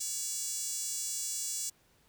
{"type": "tone with high-pass filter", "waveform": "5% pulse", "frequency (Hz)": 568, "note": "C#5", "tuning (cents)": 42, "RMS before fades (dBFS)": -36, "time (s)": [0, 1.7], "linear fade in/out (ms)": 10, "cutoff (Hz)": 7700, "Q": 2, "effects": ["pink hiss -67 dBFS RMS until 2.08 s"]}